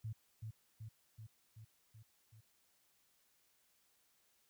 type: tone with echo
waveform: sine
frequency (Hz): 110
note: A2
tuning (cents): 0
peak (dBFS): -40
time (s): 0.04-0.13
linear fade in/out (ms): 10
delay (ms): 380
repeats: 6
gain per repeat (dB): -3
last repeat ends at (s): 2.41
effects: white hiss -75 dBFS RMS until 4.49 s